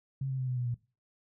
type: tone with pitch steps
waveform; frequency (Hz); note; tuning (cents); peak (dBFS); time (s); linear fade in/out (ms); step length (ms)
sine; 135.2 / 132.11 / 129.09 / 126.15 / 123.26 / 120.45; C#3 / C3 / C3 / B2 / B2 / B2; -43 / +17 / -23 / +37 / -3 / -43; -30; 0.21-0.744; 5; 89
effects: noise-tail reverb RT60 0.3 s tail -18 dB re dry